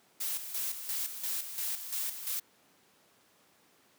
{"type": "noise with tremolo", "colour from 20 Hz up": "blue", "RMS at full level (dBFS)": -34, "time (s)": [0.2, 2.4], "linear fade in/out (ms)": 10, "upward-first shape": "square", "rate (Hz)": 2.9, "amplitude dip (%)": 60, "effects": ["pink hiss -65 dBFS RMS until 3.98 s", "high-pass 200 Hz 12 dB/octave"]}